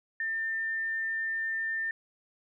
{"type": "tone", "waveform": "sine", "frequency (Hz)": 1798, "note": "A6", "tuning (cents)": 37, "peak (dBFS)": -29, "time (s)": [0.2, 1.91], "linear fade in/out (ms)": 2, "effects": []}